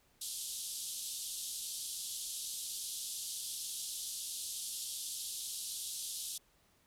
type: band-pass noise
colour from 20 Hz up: white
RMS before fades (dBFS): -42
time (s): 0.21-6.38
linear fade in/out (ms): 5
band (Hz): 3200 to 12000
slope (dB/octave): 48
effects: pink hiss -70 dBFS RMS until 6.86 s